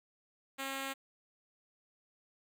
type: tone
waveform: 5% pulse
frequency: 270.6 Hz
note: C#4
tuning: 42 cents flat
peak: -26 dBFS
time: 0.58-0.94 s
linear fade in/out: 20 ms
effects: none